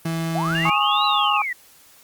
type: tone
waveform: 35% pulse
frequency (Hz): 164.2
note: E3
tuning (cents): -6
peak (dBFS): -20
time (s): 0.05-0.7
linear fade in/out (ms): 5
type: linear two-way sweep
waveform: sine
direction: up then down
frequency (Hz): 630 to 4000 to 1868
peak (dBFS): -23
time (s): 0.35-1.53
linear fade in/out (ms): 5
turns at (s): 1.05
type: tone with vibrato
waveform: sine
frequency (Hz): 2792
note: F7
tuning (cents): -1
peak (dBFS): -25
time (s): 0.55-1.37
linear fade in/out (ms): 2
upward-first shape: triangle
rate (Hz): 7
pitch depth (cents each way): 18
type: chord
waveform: sine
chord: Ab suspended fourth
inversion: none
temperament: equal with one note detuned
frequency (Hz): 830.6 / 1096.6 / 1244.5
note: Ab5 / Db6 / Eb6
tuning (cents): 0 / -19 / 0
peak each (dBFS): -22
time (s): 0.65-1.42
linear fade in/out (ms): 2
effects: white hiss -51 dBFS RMS until 2.03 s + Opus 32 kbps